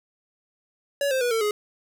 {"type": "tone with pitch steps", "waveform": "square", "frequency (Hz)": [565, 524.1, 486.2, 451, 418.4], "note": ["C#5", "C5", "B4", "A4", "G#4"], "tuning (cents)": [33, 3, -27, 43, 13], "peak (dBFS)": -22, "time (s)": [1.01, 1.51], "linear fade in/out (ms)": 2, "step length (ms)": 100, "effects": []}